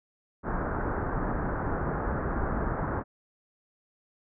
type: low-pass noise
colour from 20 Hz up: pink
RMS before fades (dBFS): -30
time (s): 0.43-3.04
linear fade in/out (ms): 50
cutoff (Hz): 1600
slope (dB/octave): 48
effects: none